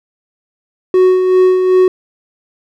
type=tone with tremolo; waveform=triangle; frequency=370 Hz; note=F#4; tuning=in tune; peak=-3 dBFS; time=0.94-1.88 s; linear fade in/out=2 ms; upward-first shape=sine; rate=2.6 Hz; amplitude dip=45%; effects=none